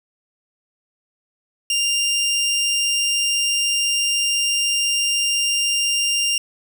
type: tone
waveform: 20% pulse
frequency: 2794 Hz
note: F7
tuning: in tune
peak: -13 dBFS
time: 1.7-6.38 s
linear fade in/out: 2 ms
effects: none